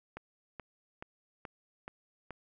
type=click train; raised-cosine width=0.5 ms; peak=-27 dBFS; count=6; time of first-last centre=0.17-2.307 s; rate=2.34 Hz; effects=none